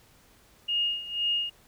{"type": "tone with tremolo", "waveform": "sine", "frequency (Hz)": 2850, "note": "F7", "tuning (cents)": 34, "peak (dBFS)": -23, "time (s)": [0.68, 1.5], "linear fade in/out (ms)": 10, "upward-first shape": "sine", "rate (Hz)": 2, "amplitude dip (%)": 80, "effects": ["pink hiss -59 dBFS RMS until 1.67 s"]}